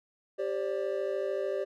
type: chord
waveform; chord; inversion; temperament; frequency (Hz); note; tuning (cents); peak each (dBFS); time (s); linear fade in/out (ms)
triangle; G suspended fourth; none; equal with one note detuned; 392 / 533.9 / 587.3; G4 / C5 / D5; 0 / +35 / 0; -31 / -33 / -32; 0.38-1.65; 20
effects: none